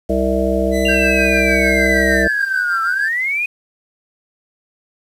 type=harmonic tone; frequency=65.41 Hz; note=C2; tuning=in tune; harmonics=1 / 3 / 5 / 7 / 9 / 10; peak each=-21 / -21 / -21 / -21 / -21 / -21 dBFS; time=0.09-2.28 s; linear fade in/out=10 ms
type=tone; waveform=sawtooth; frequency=2000 Hz; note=B6; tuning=21 cents sharp; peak=-22 dBFS; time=0.71-2.26 s; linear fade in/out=50 ms
type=linear two-way sweep; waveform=sine; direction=down then up; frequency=2794 to 1318.5 to 2506 Hz; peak=-16 dBFS; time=0.85-3.46 s; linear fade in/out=5 ms; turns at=2.83 s
type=tone with tremolo; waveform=triangle; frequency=1581 Hz; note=G6; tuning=14 cents sharp; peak=-16 dBFS; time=0.88-3.09 s; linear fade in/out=10 ms; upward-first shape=sine; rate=6.6 Hz; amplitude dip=65%
effects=resampled to 32000 Hz + 7-bit